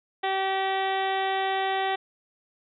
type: harmonic tone with a mistuned harmonic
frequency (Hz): 384.9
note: G4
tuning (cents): -32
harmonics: 1 / 2 / 3 / 4 / 5 / 6 / 7 / 8 / 9 / 10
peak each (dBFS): -31 / -26 / -37 / -38 / -33 / -40 / -42 / -40 / -39 / -45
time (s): 0.23-1.96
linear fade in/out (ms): 10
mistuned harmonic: 10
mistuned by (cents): -23
effects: none